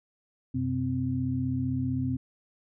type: tone cluster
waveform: sine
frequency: 92.8 / 128.4 / 258.5 Hz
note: F#2 / C3 / C4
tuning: +6 / -32 / -21 cents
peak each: -34 / -30 / -29 dBFS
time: 0.54-2.17 s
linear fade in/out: 10 ms
effects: none